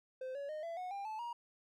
triangle tone with pitch steps, 517 / 563.8 / 614.8 / 670.5 / 731.1 / 797.3 / 869.5 / 948.2 Hz, C5 / C#5 / D#5 / E5 / F#5 / G5 / A5 / A#5, -21 / +29 / -21 / +29 / -21 / +29 / -21 / +29 cents, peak -38 dBFS, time 0.21-1.33 s, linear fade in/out 5 ms, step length 140 ms, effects none

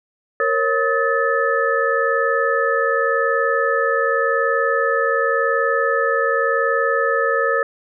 sine tone cluster, 465.1 / 546 / 1275 / 1748 Hz, A#4 / C#5 / D#6 / A6, -4 / -26 / +42 / -12 cents, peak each -21 dBFS, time 0.4-7.63 s, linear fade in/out 2 ms, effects none

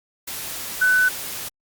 sine tone in noise, 1500 Hz, F#6, 23 cents sharp, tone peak -14 dBFS, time 0.81-1.09 s, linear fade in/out 10 ms, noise white, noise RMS -31 dBFS, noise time 0.27-1.49 s, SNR +14 dB, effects Opus 48 kbps

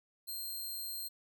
5% pulse tone, 4186 Hz, C8, in tune, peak -32 dBFS, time 0.27-1.09 s, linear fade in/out 20 ms, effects none

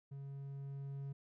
triangle tone with level ramp, 138.59 Hz, C#3, in tune, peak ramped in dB -43 to -39 dBFS, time 0.11-1.13 s, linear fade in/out 10 ms, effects none

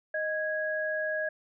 sine tone pair together, 622.3 / 1655.6 Hz, D#5 / G#6, 0 / -6 cents, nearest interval octave + perfect fourth, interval 1694 cents, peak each -31 / -31 dBFS, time 0.14-1.29 s, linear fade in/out 5 ms, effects none

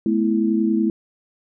sine chord, A suspended second, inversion none, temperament equal with one note detuned, 216.3 / 246.9 / 329.6 Hz, A3 / B3 / E4, -29 / 0 / 0 cents, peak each -19 / -24 / -20 dBFS, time 0.06-0.9 s, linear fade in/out 2 ms, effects none

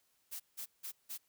blue noise bursts, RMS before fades -43 dBFS, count 4, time 0.31-1.18 s, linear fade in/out 20 ms, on 90 ms, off 170 ms, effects white hiss -75 dBFS RMS until 1.28 s

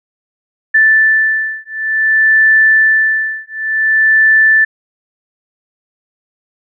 sine beating tone pair, 1760 / 1760.55 Hz, A6 / A6, 0 / +1 cents, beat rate 0.55 Hz, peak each -11 dBFS, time 0.74-4.65 s, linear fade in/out 10 ms, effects none

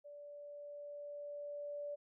sine tone with level ramp, 581 Hz, D5, 19 cents flat, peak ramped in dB -50 to -40 dBFS, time 0.04-1.96 s, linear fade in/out 20 ms, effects none

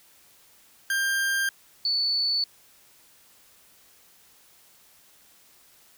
40% pulse / sine tone pair in turn, 1592 / 4468 Hz, G6 / C#8, +26 / +13 cents, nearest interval octave + tritone, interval 1787 cents, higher second, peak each -22 / -22 dBFS, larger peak neither, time 0.9-1.49 / 1.85-2.44 s, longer neither, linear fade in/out 2 ms, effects white hiss -57 dBFS RMS until 5.97 s

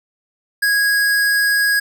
square tone, 1652 Hz, G#6, 10 cents flat, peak -14 dBFS, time 0.62-1.8 s, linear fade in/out 10 ms, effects none

